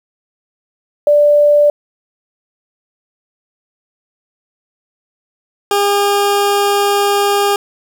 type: tone pair in turn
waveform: sine / 20% pulse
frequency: 587.3 / 404.7 Hz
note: D5 / G#4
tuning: 0 / -45 cents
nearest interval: tritone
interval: 645 cents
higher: first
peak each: -6 dBFS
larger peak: neither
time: 1.07-1.7 / 5.71-7.56 s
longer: second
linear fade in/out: 2 ms
effects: 7-bit